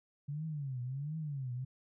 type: tone with vibrato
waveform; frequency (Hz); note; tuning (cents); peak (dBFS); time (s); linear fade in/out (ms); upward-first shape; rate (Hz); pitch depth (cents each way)
sine; 140; C#3; +18; -36; 0.28-1.65; 10; triangle; 1.4; 250
effects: none